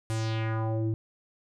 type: tone with low-pass filter sweep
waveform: square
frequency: 111.4 Hz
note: A2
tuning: 22 cents sharp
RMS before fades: -29 dBFS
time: 0.1-0.94 s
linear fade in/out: 0 ms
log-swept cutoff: 10000 to 250 Hz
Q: 2.3
effects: none